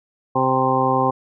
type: harmonic tone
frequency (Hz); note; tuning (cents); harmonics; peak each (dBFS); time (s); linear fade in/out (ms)
130.81; C3; 0; 1 / 2 / 3 / 4 / 6 / 7 / 8; -26 / -24 / -25 / -23 / -21 / -25 / -21; 0.35-1.11; 10
effects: none